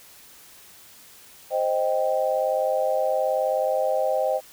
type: chord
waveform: sine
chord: C minor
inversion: none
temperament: equal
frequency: 523.3 / 622.3 / 784 Hz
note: C5 / Eb5 / G5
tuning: 0 / 0 / 0 cents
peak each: -24 / -24 / -27 dBFS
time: 1.5-4.41 s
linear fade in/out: 50 ms
effects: white hiss -49 dBFS RMS until 4.52 s